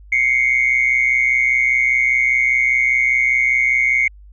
sine tone pair together, 2100 / 2225 Hz, C7 / C#7, +6 / +6 cents, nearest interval minor second, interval 100 cents, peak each -15 dBFS, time 0.12-4.08 s, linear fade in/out 5 ms, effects tanh soft clip ceiling -6 dBFS + added 50 Hz sine -39 dBFS peak until 4.32 s

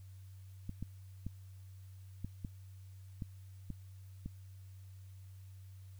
clicks, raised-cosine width 5 ms, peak -28 dBFS, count 8, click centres 0.694 / 0.826 / 1.266 / 2.246 / 2.448 / 3.222 / 3.703 / 4.26 s, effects added 95 Hz sine -50 dBFS peak until 5.99 s + white hiss -70 dBFS RMS until 5.99 s

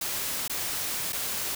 white noise with dropouts, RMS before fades -31 dBFS, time 0.01-1.55 s, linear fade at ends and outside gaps 5 ms, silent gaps 0.479-0.496 / 1.124-1.129 s, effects none

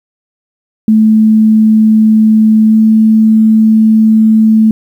sine tone with pitch glide, 218 to 219.4 Hz, A3 to A3, -16 to -5 cents, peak -3 dBFS, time 0.88-4.71 s, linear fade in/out 2 ms, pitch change +11 cents, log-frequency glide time 2.68-2.74 s, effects 7-bit

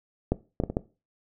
clicks, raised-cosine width 2 ms, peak -9 / -12 / -12 / -18 / -11 dBFS, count 5, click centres 0.32 / 0.601 / 0.637 / 0.7 / 0.769 s, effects noise-tail reverb RT60 0.3 s tail -18 dB re dry

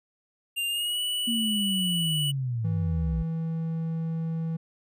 square tone with pitch glide, 2794 to 2953 Hz, F7 to F#7, 0 to -4 cents, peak -27 dBFS, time 0.56-2.32 s, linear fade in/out 20 ms, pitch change +96 cents, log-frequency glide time 0.67-1 s
sine linear sweep, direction down, 236.2 to 56.7 Hz, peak -26 dBFS, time 1.27-3.23 s, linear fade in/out 10 ms
triangle tone, 163 Hz, E3, 19 cents flat, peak -25 dBFS, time 2.64-4.57 s, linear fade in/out 10 ms
effects none

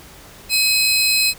sawtooth tone pair together, 2543 / 4106 Hz, D#7 / C8, +37 / -33 cents, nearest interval minor sixth, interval 830 cents, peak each -14 dBFS, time 0.49-1.34 s, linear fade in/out 50 ms, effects pink hiss -42 dBFS RMS until 1.38 s

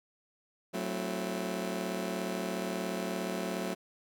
20% pulse chord, F# half-diminished seventh, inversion none, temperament just, 185 / 222 / 266.4 / 333 Hz, F#3 / A3 / C4 / E4, 0 / +16 / +31 / +18 cents, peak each -31 / -34 / -37 / -37 dBFS, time 0.73-3.75 s, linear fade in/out 20 ms, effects none

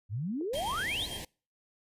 sine exponential sweep, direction up, 91 to 4435 Hz, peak -31 dBFS, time 0.09-1.08 s, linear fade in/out 50 ms
sine tone with exponential decay, 431.8 Hz, A4, 33 cents flat, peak -38 dBFS, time 0.41-0.51 s, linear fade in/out 1 ms, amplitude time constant 20 ms
pink band-stop noise, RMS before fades -41 dBFS, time 0.53-1.25 s, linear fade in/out 5 ms, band 1000 to 1700 Hz, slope 96 dB/octave
square tone with tremolo, 3200 Hz, G7, 35 cents sharp, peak -38 dBFS, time 0.55-1.2 s, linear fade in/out 5 ms, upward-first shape square, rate 8.9 Hz, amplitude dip 60%
effects noise-tail reverb RT60 0.4 s tail -26 dB re dry + resampled to 32000 Hz

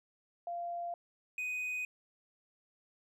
sine / triangle tone pair in turn, 692 / 2496 Hz, F5 / D#7, -16 / +5 cents, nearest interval octave + minor seventh, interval 2221 cents, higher second, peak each -36 / -33 dBFS, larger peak second, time 0.47-0.94 / 1.38-1.85 s, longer neither, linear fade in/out 2 ms, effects none

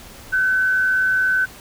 sine tone with frequency modulation, 1519 Hz, F#6, 45 cents sharp, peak -15 dBFS, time 0.32-1.46 s, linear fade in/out 20 ms, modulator 112 Hz, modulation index 0.31, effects pink hiss -41 dBFS RMS until 1.6 s

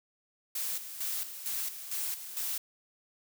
blue noise with tremolo, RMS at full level -34 dBFS, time 0.55-2.58 s, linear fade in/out 5 ms, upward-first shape square, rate 2.2 Hz, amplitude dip 65%, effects none

